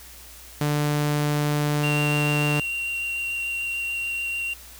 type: tone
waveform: sawtooth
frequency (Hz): 147.8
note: D3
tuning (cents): +11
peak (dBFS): -17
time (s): 0.61-2.6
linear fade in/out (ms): 2
type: tone with vibrato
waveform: triangle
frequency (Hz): 2756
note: F7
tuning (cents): -24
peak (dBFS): -24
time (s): 1.83-4.54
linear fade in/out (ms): 10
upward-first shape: sine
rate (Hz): 6.8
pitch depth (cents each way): 9
effects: added 60 Hz sine -48 dBFS peak until 4.79 s + white hiss -45 dBFS RMS until 4.79 s